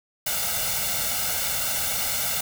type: noise with comb filter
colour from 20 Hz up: white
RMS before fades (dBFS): -26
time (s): 0.26-2.41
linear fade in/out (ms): 5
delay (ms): 1.4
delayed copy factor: +0.85
effects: none